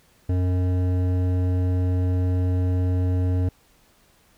sine tone with hard clipping, 90.9 Hz, F#2, 30 cents flat, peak -21 dBFS, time 0.29-3.49 s, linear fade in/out 5 ms, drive 12 dB, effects pink hiss -59 dBFS RMS until 4.37 s

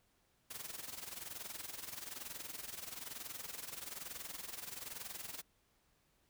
white noise with amplitude modulation, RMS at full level -44 dBFS, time 0.5-5.42 s, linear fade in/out 10 ms, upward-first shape sine, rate 21.1 Hz, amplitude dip 75%, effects pink hiss -75 dBFS RMS until 6.29 s

